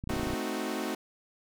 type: clicks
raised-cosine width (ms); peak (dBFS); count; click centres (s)
5; -24; 10; 0.039 / 0.074 / 0.105 / 0.136 / 0.166 / 0.197 / 0.233 / 0.271 / 0.303 / 0.335
type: chord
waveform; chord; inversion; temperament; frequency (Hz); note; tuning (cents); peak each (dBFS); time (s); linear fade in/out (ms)
sawtooth; A diminished seventh; none; equal; 220 / 261.6 / 311.1 / 370; A3 / C4 / Eb4 / Gb4; 0 / 0 / 0 / 0; -33; 0.09-0.95; 5
effects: none